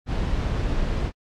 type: noise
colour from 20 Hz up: brown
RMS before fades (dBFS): -24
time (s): 0.06-1.12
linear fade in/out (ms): 50
effects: low-pass 5000 Hz 12 dB/octave + AAC 64 kbps